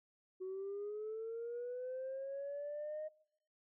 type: linear sweep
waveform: sine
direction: up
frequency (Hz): 370 to 622.3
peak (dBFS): -39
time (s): 0.4-3.09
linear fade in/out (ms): 20
effects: noise-tail reverb RT60 0.7 s tail -23 dB re dry + tanh soft clip ceiling -37 dBFS